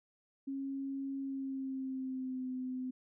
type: tone with pitch glide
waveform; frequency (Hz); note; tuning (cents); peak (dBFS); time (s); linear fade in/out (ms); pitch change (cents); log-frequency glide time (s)
sine; 272.6 to 255.8; C#4 to C4; -29 to -39; -36; 0.47-2.91; 10; -110; 1.19-2.49
effects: none